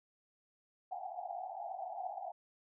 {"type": "band-pass noise", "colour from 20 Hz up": "white", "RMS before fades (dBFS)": -43, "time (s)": [0.91, 2.32], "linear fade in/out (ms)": 5, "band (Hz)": [690, 800], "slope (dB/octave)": 96, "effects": []}